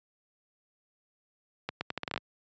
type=accelerating click train; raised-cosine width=0.3 ms; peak=-16 dBFS; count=10; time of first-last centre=1.69-2.177 s; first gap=120 ms; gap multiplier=0.78; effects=high-pass 100 Hz 12 dB/octave + resampled to 16000 Hz